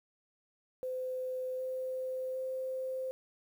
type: tone with pitch steps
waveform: sine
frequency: 512 / 516.2 / 520.3 Hz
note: C5 / C5 / C5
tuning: -38 / -23 / -10 cents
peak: -34 dBFS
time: 0.83-3.11 s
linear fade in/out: 0 ms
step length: 760 ms
effects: 10-bit